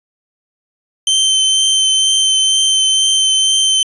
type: tone with vibrato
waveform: sawtooth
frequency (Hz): 3101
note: G7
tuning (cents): -19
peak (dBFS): -7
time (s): 1.07-3.83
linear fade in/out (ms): 2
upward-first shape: triangle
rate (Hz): 2.1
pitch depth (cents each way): 14
effects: resampled to 24000 Hz